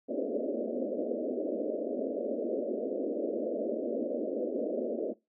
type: band-pass noise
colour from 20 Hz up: white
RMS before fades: -33 dBFS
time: 0.08-5.14 s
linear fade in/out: 20 ms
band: 220 to 620 Hz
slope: 96 dB/octave
effects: noise-tail reverb RT60 0.2 s tail -19 dB re dry